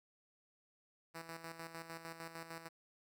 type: tone with tremolo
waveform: 5% pulse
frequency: 164.81 Hz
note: E3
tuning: in tune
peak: -34 dBFS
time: 1.14-2.69 s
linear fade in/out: 20 ms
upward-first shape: square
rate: 6.6 Hz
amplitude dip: 60%
effects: none